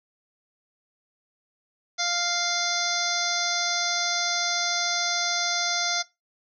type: harmonic tone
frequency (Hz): 698.5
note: F5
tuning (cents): 0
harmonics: 1 / 2 / 3 / 5 / 6 / 7 / 8 / 9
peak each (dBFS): -32 / -32 / -32 / -32 / -32 / -32 / -32 / -32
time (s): 1.98-6.03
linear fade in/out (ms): 20
effects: noise-tail reverb RT60 0.2 s tail -18 dB re dry